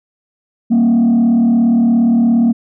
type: tone with frequency modulation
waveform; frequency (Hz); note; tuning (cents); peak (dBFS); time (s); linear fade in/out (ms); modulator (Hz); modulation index
sine; 233.2; A#3; +1; -6; 0.7-2.53; 20; 37.2; 0.51
effects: tanh soft clip ceiling -7 dBFS